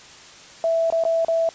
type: tone with dropouts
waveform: sine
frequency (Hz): 659.3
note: E5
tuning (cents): 0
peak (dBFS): -17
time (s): 0.64-1.49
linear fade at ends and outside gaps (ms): 1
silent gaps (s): 0.902-0.924 / 1.038-1.051 / 1.248-1.283
effects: white hiss -44 dBFS RMS until 1.54 s + resampled to 16000 Hz